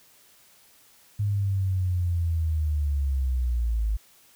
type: linear sweep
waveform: sine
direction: down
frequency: 103.83 to 51.91 Hz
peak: -22 dBFS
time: 1.19-3.97 s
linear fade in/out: 10 ms
effects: white hiss -57 dBFS RMS until 4.35 s